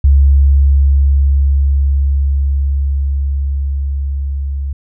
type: tone with level ramp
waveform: sine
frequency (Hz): 69.3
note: C#2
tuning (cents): 0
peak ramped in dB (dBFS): -4 to -16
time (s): 0.04-4.73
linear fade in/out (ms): 5
effects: none